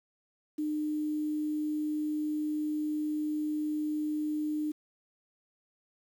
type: tone with quantisation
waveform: sine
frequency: 303.3 Hz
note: D#4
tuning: 44 cents flat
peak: -29 dBFS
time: 0.58-4.72 s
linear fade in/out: 10 ms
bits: 9
effects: none